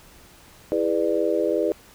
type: chord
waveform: sine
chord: E dominant seventh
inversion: none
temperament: just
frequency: 329.6 / 412 / 494.4 / 593.3 Hz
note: E4 / G#4 / B4 / D5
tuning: 0 / -14 / +2 / +18 cents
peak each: -25 dBFS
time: 0.72-1.72 s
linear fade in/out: 0 ms
effects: pink hiss -50 dBFS RMS until 1.94 s